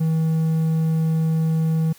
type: tone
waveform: triangle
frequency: 160.5 Hz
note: E3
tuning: 46 cents flat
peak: -15 dBFS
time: 0-1.93 s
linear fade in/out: 10 ms
effects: white hiss -50 dBFS RMS until 1.98 s